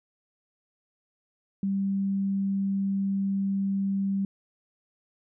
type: tone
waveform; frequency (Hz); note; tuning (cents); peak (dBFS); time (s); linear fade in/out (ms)
sine; 196; G3; 0; -24; 1.63-4.25; 2
effects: none